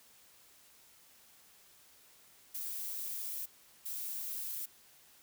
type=noise bursts at uneven times; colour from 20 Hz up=violet; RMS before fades=-40 dBFS; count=2; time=2.54-3.46 / 3.85-4.66 s; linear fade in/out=10 ms; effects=white hiss -62 dBFS RMS until 5.22 s